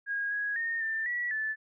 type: tone with pitch steps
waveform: sine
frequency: 1636 / 1660 / 1837 / 1785 / 1937 / 1747 Hz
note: G#6 / G#6 / A#6 / A6 / B6 / A6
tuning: -26 / -1 / -26 / +24 / -34 / -13 cents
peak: -29 dBFS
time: 0.06-1.56 s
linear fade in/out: 50 ms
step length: 250 ms
effects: none